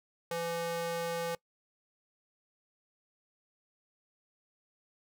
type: tone with high-pass filter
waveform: square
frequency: 168.5 Hz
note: E3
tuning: 38 cents sharp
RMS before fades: -35 dBFS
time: 0.31-1.35 s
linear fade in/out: 2 ms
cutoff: 430 Hz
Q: 1.5
effects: noise-tail reverb RT60 0.1 s tail -22 dB re dry